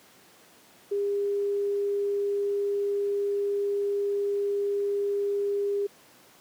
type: tone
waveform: sine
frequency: 403.9 Hz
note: G#4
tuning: 48 cents flat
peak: -24 dBFS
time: 0.91-5.87 s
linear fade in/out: 10 ms
effects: pink hiss -55 dBFS RMS until 6.4 s + high-pass 200 Hz 12 dB/octave